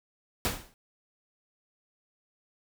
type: noise with exponential decay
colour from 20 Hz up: pink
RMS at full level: -25 dBFS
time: 0.45-0.74 s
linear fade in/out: 0 ms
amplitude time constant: 61 ms
effects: none